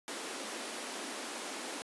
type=high-pass noise; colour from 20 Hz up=pink; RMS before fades=-41 dBFS; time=0.08-1.82 s; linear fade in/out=0 ms; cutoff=230 Hz; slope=48 dB/octave; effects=resampled to 24000 Hz